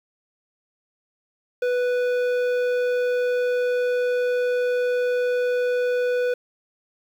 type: tone with low-pass filter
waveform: square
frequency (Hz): 493.9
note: B4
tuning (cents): 0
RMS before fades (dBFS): -22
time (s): 1.62-6.34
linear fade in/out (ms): 5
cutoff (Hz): 2300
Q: 0.51
effects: 8-bit